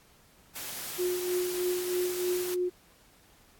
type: high-pass noise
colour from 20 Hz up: white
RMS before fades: -38 dBFS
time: 0.55-2.55 s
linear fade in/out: 10 ms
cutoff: 120 Hz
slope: 12 dB/octave
type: tone with tremolo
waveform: sine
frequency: 360 Hz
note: F#4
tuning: 47 cents flat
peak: -25 dBFS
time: 0.98-2.7 s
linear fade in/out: 20 ms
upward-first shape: triangle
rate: 3.2 Hz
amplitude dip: 60%
effects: pink hiss -60 dBFS RMS until 3.59 s + AAC 64 kbps